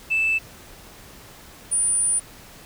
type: tone pair in turn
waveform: sine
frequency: 2637 / 9397 Hz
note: E7 / D9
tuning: 0 / 0 cents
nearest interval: octave + minor seventh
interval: 2200 cents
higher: second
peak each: -17 dBFS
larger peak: neither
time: 0.1-0.39 / 1.71-2.2 s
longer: second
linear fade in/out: 20 ms
effects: tanh soft clip ceiling -14 dBFS + pink hiss -45 dBFS RMS until 2.65 s